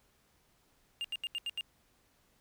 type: tone bursts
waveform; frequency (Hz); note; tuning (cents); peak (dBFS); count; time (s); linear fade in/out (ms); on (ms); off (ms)
triangle; 2810; F7; +10; -32; 6; 1.01-1.609; 0; 34; 79
effects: pink hiss -70 dBFS RMS until 2.4 s